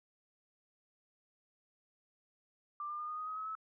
sine tone with pitch steps, 1183 / 1198.8 / 1214.9 / 1231.1 / 1247.6 / 1264.3 / 1281.2 / 1298.3 Hz, D6 / D6 / D#6 / D#6 / D#6 / D#6 / E6 / E6, +12 / +35 / -42 / -19 / +4 / +27 / -50 / -27 cents, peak -38 dBFS, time 2.8-3.552 s, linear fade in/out 2 ms, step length 94 ms, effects none

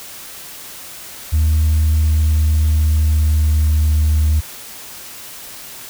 sine tone with pitch glide, 77.8 to 76.55 Hz, D#2 to D#2, 0 to -28 cents, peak -9 dBFS, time 1.32-4.41 s, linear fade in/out 20 ms, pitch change -28 cents, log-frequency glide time 1.86-3.71 s, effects tanh soft clip ceiling -9 dBFS + white hiss -34 dBFS RMS until 5.89 s

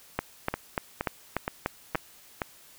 two click trains, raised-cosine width 0.5 ms, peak -11 / -13 dBFS, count 7 / 5, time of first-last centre 0.19-1.955 / 0.54-2.418 s, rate 3.4 / 2.13 Hz, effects white hiss -54 dBFS RMS until 2.78 s

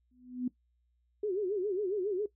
sine tone with exponential growth, 249.8 Hz, B3, 20 cents sharp, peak -27 dBFS, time 0.11-0.48 s, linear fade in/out 5 ms, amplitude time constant 79 ms
sine tone with vibrato, 392 Hz, G4, in tune, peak -29 dBFS, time 1.23-2.26 s, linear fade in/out 5 ms, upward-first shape sine, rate 7.3 Hz, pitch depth 160 cents each way
effects noise-tail reverb RT60 0.1 s tail -17 dB re dry + added 60 Hz sine -70 dBFS peak until 2.35 s

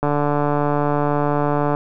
click train, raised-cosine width 1 ms, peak -6 dBFS, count 252, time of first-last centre 0.03-1.749 s, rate 146 Hz, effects none

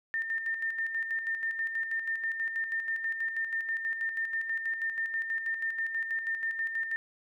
sine tone with tremolo, 1808 Hz, A6, 47 cents sharp, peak -28 dBFS, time 0.14-6.96 s, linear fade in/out 0 ms, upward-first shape square, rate 6.2 Hz, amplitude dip 50%, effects none

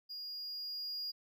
triangle tone with level ramp, 4850 Hz, D#8, 45 cents flat, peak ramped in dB -41 to -36 dBFS, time 0.09-1.12 s, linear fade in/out 20 ms, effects none

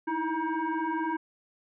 sine tone with frequency modulation, 311.1 Hz, D#4, in tune, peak -27 dBFS, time 0.07-1.17 s, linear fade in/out 10 ms, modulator 638 Hz, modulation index 1.7, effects none

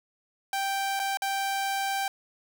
sawtooth tone with dropouts, 784 Hz, G5, in tune, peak -23 dBFS, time 0.53-2.08 s, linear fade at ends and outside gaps 2 ms, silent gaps 0.994-0.998 / 1.172-1.22 s, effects 10-bit

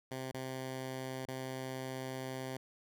10% pulse tone with dropouts, 130.8 Hz, C3, in tune, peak -31 dBFS, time 0.11-2.57 s, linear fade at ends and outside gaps 5 ms, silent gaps 0.315-0.343 / 1.255-1.282 s, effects none

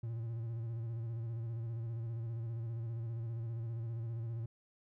triangle tone with vibrato, 115 Hz, A#2, 23 cents flat, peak -35 dBFS, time 0.03-4.46 s, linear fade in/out 5 ms, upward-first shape square, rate 15 Hz, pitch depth 40 cents each way, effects none

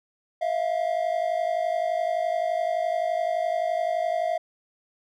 triangle tone pair together, 646.8 / 698.5 Hz, E5 / F5, -33 / 0 cents, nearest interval minor second, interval 133 cents, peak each -24 dBFS, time 0.41-4.38 s, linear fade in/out 10 ms, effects none

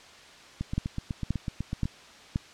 two click trains, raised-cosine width 5 ms, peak -14 / -18 dBFS, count 4 / 11, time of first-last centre 0.78-2.359 / 0.61-1.855 s, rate 1.9 / 8.03 Hz, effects white hiss -50 dBFS RMS until 2.53 s + low-pass 5000 Hz 12 dB/octave

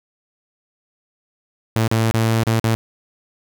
sawtooth tone with dropouts, 112.6 Hz, A2, 40 cents sharp, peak -11 dBFS, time 1.76-2.75 s, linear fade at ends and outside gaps 0 ms, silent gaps 1.878-1.914 / 2.111-2.14 / 2.436-2.468 / 2.597-2.642 s, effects none

